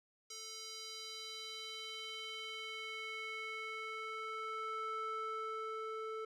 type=tone with band-pass filter sweep; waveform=square; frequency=440 Hz; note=A4; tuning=in tune; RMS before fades=-44 dBFS; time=0.3-6.25 s; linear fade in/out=5 ms; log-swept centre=5600 to 900 Hz; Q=2.5; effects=none